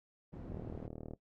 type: low-pass noise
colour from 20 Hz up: white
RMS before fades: -47 dBFS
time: 0.32-0.88 s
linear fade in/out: 20 ms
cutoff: 260 Hz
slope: 12 dB/octave
type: click train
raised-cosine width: 2 ms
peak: -31 dBFS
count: 25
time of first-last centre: 0.52-1.135 s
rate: 39 Hz
effects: noise-tail reverb RT60 0.1 s tail -17 dB re dry